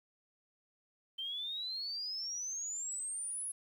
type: exponential sweep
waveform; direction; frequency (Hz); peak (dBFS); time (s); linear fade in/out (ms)
sine; up; 3101 to 10660; -37; 1.18-3.52; 10
effects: 11-bit